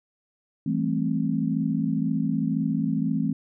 sine chord, A minor seventh, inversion second, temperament just, 165 / 198 / 220 / 264 Hz, E3 / G3 / A3 / C4, +2 / +18 / 0 / +16 cents, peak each -27 / -31 / -27 / -27 dBFS, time 0.66-3.33 s, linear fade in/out 5 ms, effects none

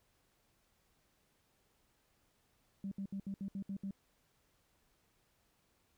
sine tone bursts, 196 Hz, G3, in tune, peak -37 dBFS, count 8, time 2.84-3.909 s, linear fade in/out 2 ms, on 75 ms, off 67 ms, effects tanh soft clip ceiling -33 dBFS + pink hiss -75 dBFS RMS until 5.97 s

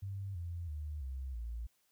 sine tone with pitch steps, 98 / 85.81 / 75.13 / 65.79 / 57.6 Hz, G2 / F2 / D2 / C2 / A#1, 0 / -30 / +40 / +10 / -20 cents, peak -38 dBFS, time 0.02-1.67 s, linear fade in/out 10 ms, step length 330 ms, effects white hiss -75 dBFS RMS until 1.91 s

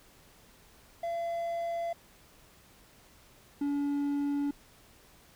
triangle tone pair in turn, 679 / 285.5 Hz, F5 / D4, -49 / -49 cents, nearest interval octave + minor third, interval 1500 cents, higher first, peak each -29 / -26 dBFS, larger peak second, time 1.03-1.93 / 3.61-4.51 s, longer neither, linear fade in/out 5 ms, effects pink hiss -59 dBFS RMS until 5.35 s

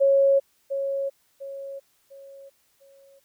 sine tone with echo, 550 Hz, C#5, 14 cents flat, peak -15 dBFS, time 0-0.4 s, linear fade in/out 20 ms, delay 700 ms, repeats 4, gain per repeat -9 dB, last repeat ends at 3.2 s, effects white hiss -66 dBFS RMS until 3.24 s

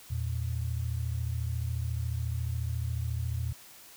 sine tone pair together, 82.41 / 116.55 Hz, E2 / A#2, 0 / 0 cents, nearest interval tritone, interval 600 cents, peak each -32 / -32 dBFS, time 0.1-3.53 s, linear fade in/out 10 ms, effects white hiss -52 dBFS RMS until 3.96 s

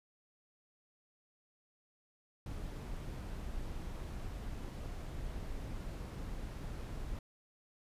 brown noise, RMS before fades -42 dBFS, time 2.46-7.19 s, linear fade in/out 2 ms, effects resampled to 32000 Hz

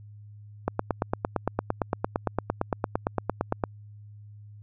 click train, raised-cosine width 1 ms, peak -10 dBFS, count 27, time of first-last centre 0.68-3.638 s, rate 8.79 Hz, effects added 104 Hz sine -44 dBFS peak until 4.62 s

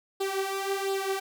sawtooth tone with flanger, 389.8 Hz, G4, 10 cents flat, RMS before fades -30 dBFS, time 0.2-1.2 s, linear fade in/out 10 ms, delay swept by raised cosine 0.23 to 4.33 ms, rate 1.4 Hz, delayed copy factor +0.7, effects none

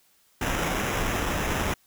pink noise with sample-and-hold, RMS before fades -27 dBFS, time 0.41-1.74 s, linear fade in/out 5 ms, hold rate 4410 Hz, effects white hiss -63 dBFS RMS until 1.86 s

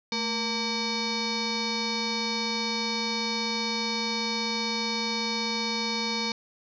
sine tone with frequency modulation, 2300 Hz, D7, 37 cents flat, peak -26 dBFS, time 0.12-6.32 s, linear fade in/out 2 ms, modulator 693 Hz, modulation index 4.1, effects none

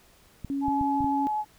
clicks, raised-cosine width 5 ms, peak -23 dBFS, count 5, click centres 0.447 / 0.683 / 0.812 / 1.007 / 1.044 s
sine tone, 277.7 Hz, C#4, 3 cents sharp, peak -26 dBFS, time 0.5-1.27 s, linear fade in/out 0 ms
sine tone with vibrato, 851 Hz, G#5, 42 cents sharp, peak -25 dBFS, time 0.61-1.45 s, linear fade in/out 50 ms, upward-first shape sine, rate 12 Hz, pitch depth 8 cents each way
effects pink hiss -58 dBFS RMS until 1.58 s

